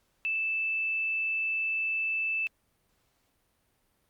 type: tone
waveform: sine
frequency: 2637 Hz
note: E7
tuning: in tune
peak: -27 dBFS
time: 0.25-2.47 s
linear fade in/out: 0 ms
effects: pink hiss -72 dBFS RMS until 4.09 s + Opus 48 kbps